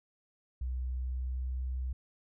sine tone with pitch glide, 63 to 63.84 Hz, B1 to C2, +35 to -42 cents, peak -32 dBFS, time 0.61-1.93 s, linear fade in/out 5 ms, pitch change +23 cents, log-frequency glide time 0.77-1.65 s, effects none

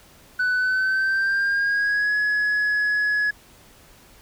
sine tone with pitch glide, 1495 to 1687.8 Hz, F#6 to G#6, +17 to +27 cents, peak -16 dBFS, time 0.39-3.31 s, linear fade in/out 10 ms, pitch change +210 cents, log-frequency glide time 0.55-2.16 s, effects tanh soft clip ceiling -18 dBFS + pink hiss -51 dBFS RMS until 4.21 s

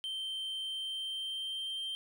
triangle tone with pitch glide, 3122 to 3147 Hz, G7 to G7, -8 to +6 cents, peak -34 dBFS, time 0.04-1.95 s, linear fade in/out 0 ms, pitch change +14 cents, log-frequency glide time 0.58-1.8 s, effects none

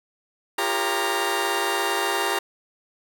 15% pulse tone cluster, 349.5 / 401.2 / 473.6 / 565 / 930 Hz, F4 / G4 / A#4 / C#5 / A#5, +1 / +40 / +27 / +33 / -4 cents, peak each -23 / -20 / -28 / -27 / -20 dBFS, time 0.58-2.39 s, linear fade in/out 5 ms, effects none

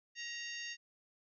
harmonic tone with a mistuned harmonic, 926 Hz, A#5, 12 cents flat, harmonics 2 / 3 / 4 / 5 / 6 / 7, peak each -45 / -46 / -52 / -50 / -51 / -51 dBFS, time 0.15-0.77 s, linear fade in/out 50 ms, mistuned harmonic 2, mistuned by +38 cents, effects none

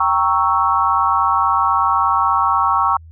sine chord, G diminished seventh, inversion none, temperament equal, 784 / 932.3 / 1108.7 / 1318.5 Hz, G5 / Bb5 / Db6 / Fb6, 0 / 0 / 0 / 0 cents, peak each -21 / -19 / -16 / -19 dBFS, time 0-2.97 s, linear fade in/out 5 ms, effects added 81 Hz sine -37 dBFS peak until 3.11 s

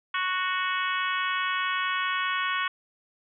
harmonic tone, 369.6 Hz, F#4, 2 cents flat, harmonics 3 / 4 / 5 / 6 / 7 / 8 / 9, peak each -29 / -31 / -33 / -35 / -36 / -37 / -38 dBFS, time 0.14-2.68 s, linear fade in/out 5 ms, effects none

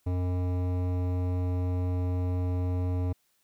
sine tone with hard clipping, 90.2 Hz, F#2, 44 cents flat, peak -28 dBFS, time 0.06-3.13 s, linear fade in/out 10 ms, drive 15 dB, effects white hiss -71 dBFS RMS until 3.43 s

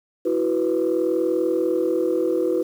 sine chord, E suspended second, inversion none, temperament equal, 329.6 / 370 / 493.9 Hz, E4 / F#4 / B4, 0 / 0 / 0 cents, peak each -22 dBFS, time 0.25-2.63 s, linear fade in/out 10 ms, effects tanh soft clip ceiling -12 dBFS + 8-bit

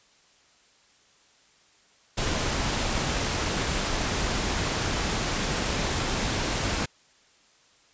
pink noise, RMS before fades -27 dBFS, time 2.17-6.86 s, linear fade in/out 10 ms, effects white hiss -60 dBFS RMS until 7.93 s + resampled to 16000 Hz

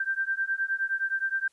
sine beating tone pair, 1568 / 1577.6 Hz, G6 / G6, 0 / +11 cents, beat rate 9.6 Hz, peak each -29 dBFS, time 0-1.48 s, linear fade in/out 5 ms, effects white hiss -68 dBFS RMS until 1.52 s + resampled to 24000 Hz

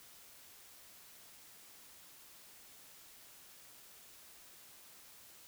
silence, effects white hiss -58 dBFS RMS until 5.47 s

